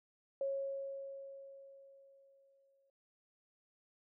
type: tone with exponential decay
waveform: sine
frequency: 548 Hz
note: C#5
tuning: 20 cents flat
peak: -33 dBFS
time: 0.41-2.9 s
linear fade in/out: 2 ms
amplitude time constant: 540 ms
effects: none